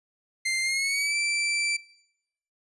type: tone with pitch glide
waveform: sawtooth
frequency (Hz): 2093 to 2336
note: C7 to D7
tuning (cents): 0 to -10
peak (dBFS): -21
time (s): 0.45-1.77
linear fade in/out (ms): 10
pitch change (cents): +190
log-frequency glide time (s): 0.62-1.16
effects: noise-tail reverb RT60 0.8 s tail -21 dB re dry + resampled to 24000 Hz